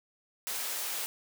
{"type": "high-pass noise", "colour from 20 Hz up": "white", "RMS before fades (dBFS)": -35, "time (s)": [0.47, 1.06], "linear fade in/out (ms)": 0, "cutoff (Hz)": 430, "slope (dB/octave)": 12, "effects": []}